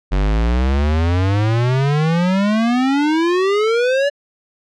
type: exponential sweep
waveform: square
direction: up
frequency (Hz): 46.21 to 580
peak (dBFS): -14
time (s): 0.11-4.1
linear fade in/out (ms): 20
effects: low-pass 4000 Hz 12 dB/octave